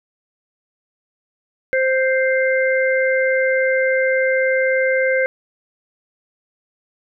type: harmonic tone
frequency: 523.3 Hz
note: C5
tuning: in tune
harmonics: 1 / 3 / 4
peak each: -16 / -21 / -22 dBFS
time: 1.73-5.26 s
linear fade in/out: 0 ms
effects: none